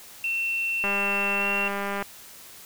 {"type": "tone with pitch glide", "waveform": "sine", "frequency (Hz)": [2700, 2738], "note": ["E7", "F7"], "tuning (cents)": [41, -35], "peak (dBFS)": -24, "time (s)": [0.24, 1.68], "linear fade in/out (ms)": 2, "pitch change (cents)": 24, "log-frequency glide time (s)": [1.37, 1.46]}
{"type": "click train", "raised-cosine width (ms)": 0.5, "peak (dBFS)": -15, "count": 238, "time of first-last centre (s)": [0.84, 2.025], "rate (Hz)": 200}
{"effects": ["white hiss -46 dBFS RMS until 2.65 s"]}